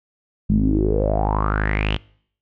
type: tone with low-pass filter sweep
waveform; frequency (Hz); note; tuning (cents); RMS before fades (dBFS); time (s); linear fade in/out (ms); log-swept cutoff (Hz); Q
sawtooth; 51.91; G#1; 0; -19; 0.49-1.97; 10; 190 to 3200; 8.4
effects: noise-tail reverb RT60 0.6 s tail -24 dB re dry